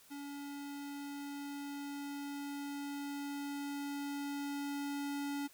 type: tone with level ramp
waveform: square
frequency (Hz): 284.2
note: C#4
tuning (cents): +43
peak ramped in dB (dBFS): -44 to -37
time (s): 0.1-5.48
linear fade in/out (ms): 20
effects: white hiss -62 dBFS RMS until 5.53 s